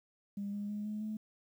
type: tone with pitch steps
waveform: sine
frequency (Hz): 201.4 / 204.8 / 208.3 / 211.8 / 215.4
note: G3 / G#3 / G#3 / G#3 / A3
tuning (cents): +47 / -24 / +5 / +34 / -37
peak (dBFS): -35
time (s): 0.37-1.17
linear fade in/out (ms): 5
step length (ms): 160
effects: tanh soft clip ceiling -31 dBFS + 11-bit